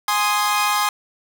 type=chord; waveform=sawtooth; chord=Ab major; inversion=none; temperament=equal; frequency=830.6 / 1046.5 / 1244.5 Hz; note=Ab5 / C6 / Eb6; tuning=0 / 0 / 0 cents; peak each=-18 dBFS; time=0.08-0.89 s; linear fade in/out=2 ms; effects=none